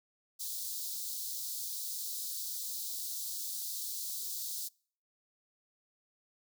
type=high-pass noise; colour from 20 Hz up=white; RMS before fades=-39 dBFS; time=0.39-4.69 s; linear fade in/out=20 ms; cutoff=3800 Hz; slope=48 dB/octave; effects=noise-tail reverb RT60 0.5 s tail -26 dB re dry